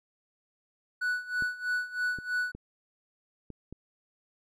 triangle tone with tremolo, 1480 Hz, F#6, in tune, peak -24 dBFS, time 1.01-2.52 s, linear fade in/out 10 ms, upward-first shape sine, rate 3.1 Hz, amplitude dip 85%
clicks, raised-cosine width 3 ms, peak -29 dBFS, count 5, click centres 1.423 / 2.187 / 2.55 / 3.503 / 3.726 s
effects none

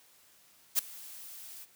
blue noise with ADSR envelope, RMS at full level -24 dBFS, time 0.75-1.66 s, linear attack 38 ms, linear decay 5 ms, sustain -23 dB, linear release 31 ms, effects white hiss -62 dBFS RMS until 1.75 s + high-pass 80 Hz 12 dB/octave

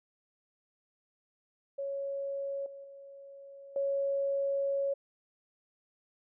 sine tone with level steps, 554.4 Hz, C#5, in tune, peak -33 / -44 / -47 / -28 dBFS, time 1.78-4.94 s, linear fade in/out 10 ms, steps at 2.66 / 2.84 / 3.76 s, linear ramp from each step 2 ms, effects none

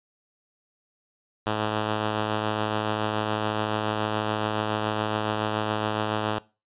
5% pulse tone with tremolo, 107.3 Hz, A2, 43 cents flat, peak -12 dBFS, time 1.46-6.39 s, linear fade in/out 10 ms, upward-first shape triangle, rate 7.1 Hz, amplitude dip 30%, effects noise-tail reverb RT60 0.3 s tail -21 dB re dry + resampled to 8000 Hz

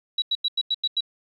sine tone bursts, 3899 Hz, B7, 23 cents flat, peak -20 dBFS, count 7, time 0.18-1.007 s, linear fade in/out 5 ms, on 41 ms, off 90 ms, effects 10-bit

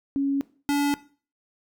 sine / square tone pair in turn, 277.2 / 286.3 Hz, C#4 / D4, 0 / -44 cents, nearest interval minor second, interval 56 cents, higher second, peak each -21 dBFS, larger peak neither, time 0.16-0.41 / 0.69-0.94 s, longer neither, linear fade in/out 0 ms, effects noise-tail reverb RT60 0.4 s tail -18 dB re dry

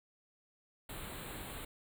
pink band-stop noise, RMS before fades -45 dBFS, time 0.89-1.65 s, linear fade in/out 5 ms, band 4200 to 7500 Hz, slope 96 dB/octave, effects none

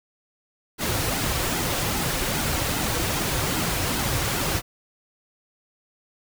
pink noise with flanger, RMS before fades -25 dBFS, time 0.78-4.62 s, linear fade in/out 50 ms, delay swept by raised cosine 1.7 to 4.9 ms, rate 2.5 Hz, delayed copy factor -0.55, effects none

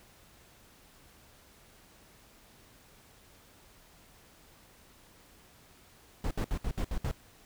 brown noise bursts, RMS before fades -31 dBFS, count 7, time 6.24-7.113 s, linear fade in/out 2 ms, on 69 ms, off 65 ms, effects pink hiss -59 dBFS RMS until 7.45 s

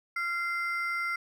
triangle ring-modulated tone, 1728 Hz, A6, 32 cents flat, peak -24 dBFS, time 0.16-1.16 s, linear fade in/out 5 ms, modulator 350 Hz, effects none

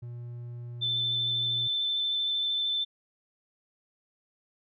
triangle tone, 120 Hz, B2, 49 cents flat, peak -35 dBFS, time 0.02-1.68 s, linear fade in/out 10 ms
sine tone with vibrato, 3534 Hz, A7, 7 cents sharp, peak -26 dBFS, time 0.81-2.85 s, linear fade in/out 20 ms, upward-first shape square, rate 13 Hz, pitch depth 9 cents each way
effects none

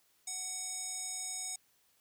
square tone with band-pass filter, 748 Hz, F#5, 19 cents sharp, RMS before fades -40 dBFS, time 0.27-1.56 s, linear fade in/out 5 ms, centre 7500 Hz, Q 9.1, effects white hiss -71 dBFS RMS until 2 s

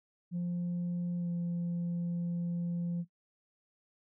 sine tone with pitch glide, 175.1 to 172.69 Hz, F3 to F3, +5 to -19 cents, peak -29 dBFS, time 0.31-3.05 s, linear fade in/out 50 ms, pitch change -24 cents, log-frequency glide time 1.18-1.29 s, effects noise-tail reverb RT60 0.1 s tail -17 dB re dry + tanh soft clip ceiling -30 dBFS

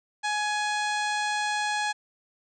harmonic tone with a mistuned harmonic, 839 Hz, G#5, 17 cents sharp, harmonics 1 / 2 / 3 / 4 / 5 / 6 / 7 / 8 / 9 / 10, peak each -28 / -30 / -36 / -38 / -38 / -45 / -44 / -43 / -46 / -44 dBFS, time 0.23-1.93 s, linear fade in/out 20 ms, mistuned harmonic 3, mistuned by -16 cents, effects none

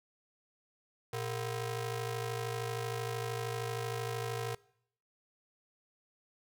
sawtooth ring-modulated tone, 289 Hz, D4, 28 cents flat, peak -28 dBFS, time 1.13-4.55 s, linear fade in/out 5 ms, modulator 171 Hz, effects noise-tail reverb RT60 0.7 s tail -23 dB re dry

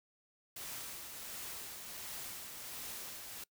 white noise with tremolo, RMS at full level -44 dBFS, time 0.56-3.44 s, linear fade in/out 5 ms, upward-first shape triangle, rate 1.4 Hz, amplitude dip 40%, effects noise-tail reverb RT60 0.1 s tail -23 dB re dry

